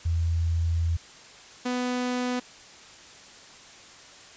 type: tone pair in turn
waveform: sine / sawtooth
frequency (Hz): 83.4 / 248.6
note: E2 / B3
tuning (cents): +21 / +12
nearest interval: octave + perfect fifth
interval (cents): 1891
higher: second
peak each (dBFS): -22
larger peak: neither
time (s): 0.05-0.97 / 1.65-2.4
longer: first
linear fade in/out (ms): 10
effects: white hiss -48 dBFS RMS until 4.36 s + resampled to 16000 Hz